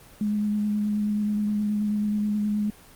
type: tone with vibrato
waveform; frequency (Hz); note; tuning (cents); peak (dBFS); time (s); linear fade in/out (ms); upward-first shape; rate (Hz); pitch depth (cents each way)
sine; 209.1; G#3; +12; -22; 0.21-2.7; 2; triangle; 9.4; 18
effects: pink hiss -50 dBFS RMS until 2.95 s + Opus 24 kbps